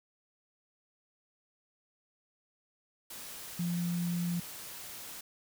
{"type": "tone in noise", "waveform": "sine", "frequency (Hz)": 173.8, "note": "F3", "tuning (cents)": -8, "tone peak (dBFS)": -30, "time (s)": [3.59, 4.4], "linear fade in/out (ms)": 5, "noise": "white", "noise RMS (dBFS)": -45, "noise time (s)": [3.1, 5.21], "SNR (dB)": 12, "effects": []}